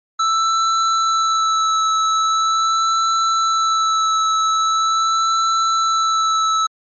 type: tone with vibrato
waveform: square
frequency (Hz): 1318.5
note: E6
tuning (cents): 0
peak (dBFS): -15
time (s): 0.19-6.67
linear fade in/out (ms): 10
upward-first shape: sine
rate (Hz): 0.42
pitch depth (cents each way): 16
effects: MP3 32 kbps